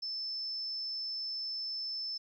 sine tone, 5274 Hz, E8, in tune, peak -35 dBFS, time 0.02-2.18 s, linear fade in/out 10 ms, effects 12-bit

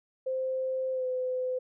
sine tone with pitch glide, 521 to 508.8 Hz, C5 to C5, -7 to -48 cents, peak -28 dBFS, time 0.26-1.59 s, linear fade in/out 10 ms, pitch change -41 cents, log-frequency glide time 0.92-1.06 s, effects none

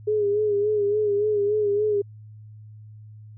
sine tone with vibrato, 415.3 Hz, G#4, in tune, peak -19 dBFS, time 0.07-2.02 s, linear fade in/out 10 ms, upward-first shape sine, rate 3.5 Hz, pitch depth 53 cents each way, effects added 107 Hz sine -41 dBFS peak until 3.37 s

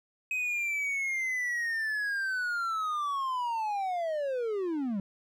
triangle linear sweep, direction down, 2536 to 186.5 Hz, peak -27 dBFS, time 0.31-5 s, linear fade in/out 2 ms, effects none

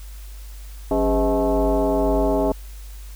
sine tone with frequency modulation, 180 Hz, F#3, 47 cents flat, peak -16 dBFS, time 0.91-2.52 s, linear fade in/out 2 ms, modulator 228 Hz, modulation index 2.7, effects added 50 Hz sine -34 dBFS peak until 3.15 s + white hiss -48 dBFS RMS until 3.15 s

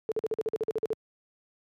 sine tone bursts, 440 Hz, A4, in tune, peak -25 dBFS, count 12, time 0.09-0.931 s, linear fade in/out 0 ms, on 27 ms, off 47 ms, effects high-pass 100 Hz 12 dB/octave

